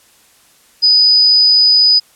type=tone; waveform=sine; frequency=4978 Hz; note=D#8; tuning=in tune; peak=-6 dBFS; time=0.82-2 s; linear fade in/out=20 ms; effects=white hiss -49 dBFS RMS until 2.15 s + low-pass 12000 Hz 12 dB/octave